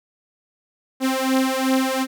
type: beating tone pair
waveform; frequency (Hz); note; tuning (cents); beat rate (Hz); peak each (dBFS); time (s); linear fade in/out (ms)
sawtooth; 261.6 / 264.3; C4 / C4; 0 / +18; 2.7; -17; 1-2.07; 50
effects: none